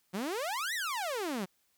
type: exponential two-way sweep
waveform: sawtooth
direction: up then down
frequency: 174.61 to 2031 to 174.61 Hz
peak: -29 dBFS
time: 0.13-1.46 s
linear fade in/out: 20 ms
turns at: 0.74 s
effects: white hiss -73 dBFS RMS until 1.77 s